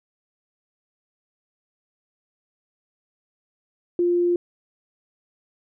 sine tone, 349.9 Hz, F4, 3 cents sharp, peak -17 dBFS, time 3.99-4.36 s, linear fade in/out 2 ms, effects none

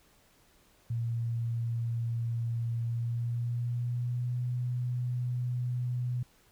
sine tone with pitch glide, 116.54 to 123.47 Hz, A#2 to B2, 0 to 0 cents, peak -29 dBFS, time 0.9-6.23 s, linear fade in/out 5 ms, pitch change +100 cents, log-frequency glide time 2.81-4.43 s, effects pink hiss -64 dBFS RMS until 6.51 s

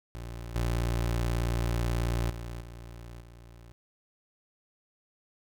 25% pulse tone with level steps, 58.4 Hz, A#1, 4 cents sharp, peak -34 / -23 / -33 / -39 / -45 dBFS, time 0.15-3.72 s, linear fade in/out 0 ms, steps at 0.55 / 2.3 / 2.61 / 3.21 s, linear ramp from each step 5 ms, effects none

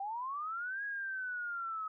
sine linear two-way sweep, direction up then down, 767 to 1661 to 1269 Hz, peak -36 dBFS, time 0-1.88 s, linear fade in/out 5 ms, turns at 0.84 s, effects none

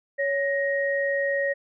sine tone pair together, 558 / 1877 Hz, C#5 / A#6, +11 / +11 cents, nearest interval octave + major sixth, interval 2100 cents, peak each -24 / -26 dBFS, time 0.18-1.54 s, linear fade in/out 20 ms, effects none

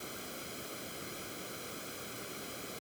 pink noise with comb filter, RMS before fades -44 dBFS, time 0-2.79 s, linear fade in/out 5 ms, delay 1.1 ms, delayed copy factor -0.6, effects high-pass 100 Hz 12 dB/octave

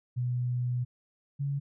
sine tone pair in turn, 123.47 / 140.53 Hz, B2 / C#3, 0 / +24 cents, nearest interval major second, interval 224 cents, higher second, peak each -27 / -28 dBFS, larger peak first, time 0.16-0.85 / 1.39-1.6 s, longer first, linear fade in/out 20 ms, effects none

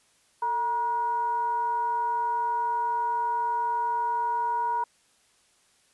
sine tone with frequency modulation, 952 Hz, A#5, 36 cents sharp, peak -24 dBFS, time 0.42-4.84 s, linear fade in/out 5 ms, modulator 504 Hz, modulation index 0.3, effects white hiss -64 dBFS RMS until 5.93 s + resampled to 24000 Hz

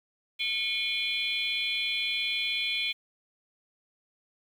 sine tone cluster, 2203 / 2420 / 3121 / 3402 / 4067 Hz, C#7 / D#7 / G7 / G#7 / C8, -11 / -49 / -8 / +41 / -50 cents, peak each -35 / -32 / -34 / -31 / -37 dBFS, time 0.39-2.93 s, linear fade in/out 20 ms, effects tanh soft clip ceiling -18 dBFS + 9-bit

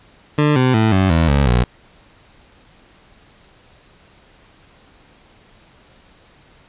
20% pulse tone with pitch steps, 149.1 / 128.31 / 110.42 / 95.02 / 81.77 / 70.37 / 60.55 Hz, D3 / C3 / A2 / F#2 / E2 / C#2 / B1, +27 / -33 / +7 / +47 / -13 / +27 / -34 cents, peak -7 dBFS, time 0.38-1.64 s, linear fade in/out 5 ms, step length 180 ms, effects pink hiss -50 dBFS RMS until 6.68 s + resampled to 8000 Hz

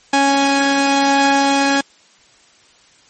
sawtooth tone pair together, 277.2 / 830.7 Hz, C#4 / G#5, 0 / 0 cents, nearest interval octave + perfect fifth, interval 1900 cents, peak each -11 dBFS, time 0.13-1.81 s, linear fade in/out 5 ms, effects white hiss -50 dBFS RMS until 3.09 s + MP3 32 kbps

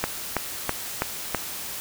click train, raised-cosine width 0.5 ms, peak -7 dBFS, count 5, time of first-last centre 0.04-1.347 s, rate 3.06 Hz, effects white hiss -34 dBFS RMS until 1.8 s

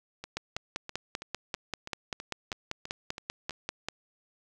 two click trains, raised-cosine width 0.2 ms, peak -15 / -22 dBFS, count 19 / 11, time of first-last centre 0.37-3.886 / 0.24-3.508 s, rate 5.12 / 3.06 Hz, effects none

